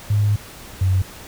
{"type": "tone pair in turn", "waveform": "sine", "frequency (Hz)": [103.83, 93.88], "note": ["G#2", "F#2"], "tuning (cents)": [0, 26], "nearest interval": "major second", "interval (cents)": 174, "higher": "first", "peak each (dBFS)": -14, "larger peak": "neither", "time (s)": [[0.1, 0.36], [0.81, 1.02]], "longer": "first", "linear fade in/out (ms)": 5, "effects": ["pink hiss -39 dBFS RMS until 1.27 s"]}